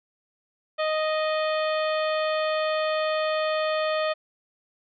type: harmonic tone with a mistuned harmonic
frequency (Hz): 622.3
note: D#5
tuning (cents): 0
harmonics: 1 / 2 / 3 / 4 / 5 / 6 / 7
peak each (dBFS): -24 / -30 / -34 / -36 / -38 / -40 / -41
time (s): 0.78-4.14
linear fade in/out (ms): 20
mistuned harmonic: 6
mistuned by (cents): -100
effects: none